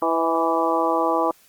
harmonic tone with a mistuned harmonic, 165.3 Hz, E3, 5 cents sharp, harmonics 2 / 3 / 4 / 5 / 6 / 7, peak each -25 / -25 / -25 / -25 / -25 / -25 dBFS, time 0.02-1.31 s, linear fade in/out 2 ms, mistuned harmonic 4, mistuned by -30 cents, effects white hiss -55 dBFS RMS until 1.48 s + Opus 32 kbps

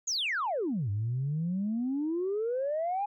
sine exponential two-way sweep, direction down then up, 6960 to 98 to 834 Hz, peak -27 dBFS, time 0.07-3.06 s, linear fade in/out 10 ms, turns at 0.9 s, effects tanh soft clip ceiling -24 dBFS

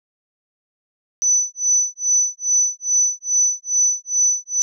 sine tone with tremolo, 5990 Hz, F#8, 20 cents sharp, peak -12 dBFS, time 1.22-4.62 s, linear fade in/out 0 ms, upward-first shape sine, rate 2.4 Hz, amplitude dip 100%, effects none

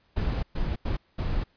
brown noise bursts at uneven times, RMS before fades -27 dBFS, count 4, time 0.16-0.43 / 0.55-0.76 / 0.85-0.97 / 1.18-1.44 s, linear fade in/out 10 ms, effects pink hiss -66 dBFS RMS until 1.56 s + resampled to 11025 Hz

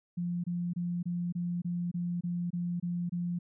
sine tone bursts, 174.61 Hz, F3, in tune, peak -30 dBFS, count 11, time 0.17-3.39 s, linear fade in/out 10 ms, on 270 ms, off 25 ms, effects none

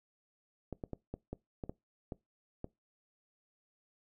clicks, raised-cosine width 2 ms, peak -26 dBFS, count 9, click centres 0.727 / 0.838 / 0.933 / 1.14 / 1.33 / 1.638 / 1.695 / 2.122 / 2.644 s, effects noise-tail reverb RT60 0.2 s tail -22 dB re dry

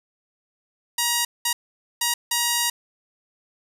5% pulse tone bursts at uneven times, 950 Hz, A#5, 33 cents sharp, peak -8 dBFS, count 4, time 0.98-1.25 / 1.45-1.53 / 2.01-2.14 / 2.31-2.7 s, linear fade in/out 5 ms, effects none

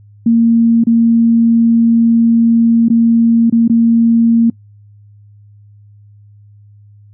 sine tone with dropouts, 230.5 Hz, A#3, 19 cents flat, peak -6 dBFS, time 0.26-4.5 s, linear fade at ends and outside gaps 5 ms, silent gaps 0.839-0.869 / 2.885-2.9 / 3.499-3.524 / 3.679-3.697 s, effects noise-tail reverb RT60 0.1 s tail -23 dB re dry + added 103 Hz sine -39 dBFS peak until 7.13 s

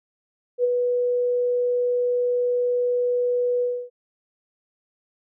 sine tone with ADSR envelope, 490.5 Hz, B4, 12 cents flat, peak -15 dBFS, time 0.58-3.9 s, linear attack 60 ms, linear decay 22 ms, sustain -4 dB, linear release 280 ms, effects none

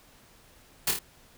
white noise with echo, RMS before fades -25 dBFS, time 0.87-0.91 s, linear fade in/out 5 ms, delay 27 ms, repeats 3, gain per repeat -4 dB, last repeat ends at 0.991 s, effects pink hiss -57 dBFS RMS until 1.37 s

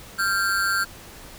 square ring-modulated tone, 1480 Hz, F#6, in tune, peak -18 dBFS, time 0.18-0.85 s, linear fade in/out 20 ms, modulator 97.7 Hz, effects pink hiss -43 dBFS RMS until 1.38 s

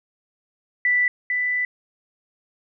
sine tone pair in turn, 1975.5 / 1986.9 Hz, B6 / B6, 0 / +10 cents, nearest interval unison, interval 10 cents, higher second, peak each -16 / -20 dBFS, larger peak first, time 0.85-1.08 / 1.3-1.65 s, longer second, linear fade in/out 2 ms, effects none

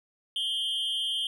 triangle tone with amplitude modulation, 3157 Hz, G7, 12 cents sharp, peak -22 dBFS, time 0.36-1.27 s, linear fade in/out 2 ms, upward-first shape sine, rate 260 Hz, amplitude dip 85%, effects none

